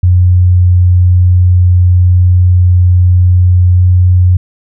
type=tone with pitch glide; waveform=sine; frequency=89.9 to 90.42 Hz; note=F#2 to F#2; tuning=-49 to -39 cents; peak=-3 dBFS; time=0.03-4.37 s; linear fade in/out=5 ms; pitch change=+10 cents; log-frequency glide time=3.74-3.79 s; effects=none